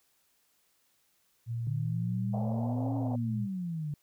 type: tone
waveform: sine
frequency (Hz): 116.54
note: A#2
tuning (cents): 0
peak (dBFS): -31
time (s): 1.46-3.48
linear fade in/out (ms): 50
type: exponential two-way sweep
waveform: sine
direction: up then down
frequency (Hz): 143.9 to 277.2 to 143.9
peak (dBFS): -32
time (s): 1.67-3.94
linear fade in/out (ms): 2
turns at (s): 2.96
type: band-pass noise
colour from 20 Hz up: white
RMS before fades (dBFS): -41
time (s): 2.33-3.16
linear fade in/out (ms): 10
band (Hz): 480 to 810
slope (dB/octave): 48
effects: white hiss -71 dBFS RMS until 4.02 s